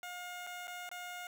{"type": "tone with dropouts", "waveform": "15% pulse", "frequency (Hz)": 714, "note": "F5", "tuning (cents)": 38, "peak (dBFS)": -36, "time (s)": [0.03, 1.27], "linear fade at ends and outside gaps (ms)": 1, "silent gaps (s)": [[0.467, 0.471], [0.672, 0.679], [0.891, 0.914]], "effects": []}